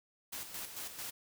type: noise with tremolo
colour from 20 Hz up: white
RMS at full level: -42 dBFS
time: 0.32-1.11 s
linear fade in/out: 10 ms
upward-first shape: square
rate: 4.5 Hz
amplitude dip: 55%
effects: none